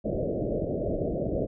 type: low-pass noise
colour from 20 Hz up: white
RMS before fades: -29 dBFS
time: 0.04-1.47 s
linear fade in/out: 20 ms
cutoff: 650 Hz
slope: 96 dB/octave
effects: none